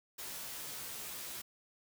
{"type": "noise with comb filter", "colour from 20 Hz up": "white", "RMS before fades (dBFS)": -44, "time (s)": [0.18, 1.42], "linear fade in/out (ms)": 10, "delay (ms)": 14, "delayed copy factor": 0.75, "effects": []}